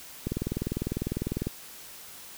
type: click train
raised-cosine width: 3 ms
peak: -16 dBFS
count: 25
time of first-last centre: 0.27-1.47 s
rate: 20 Hz
effects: white hiss -46 dBFS RMS until 2.37 s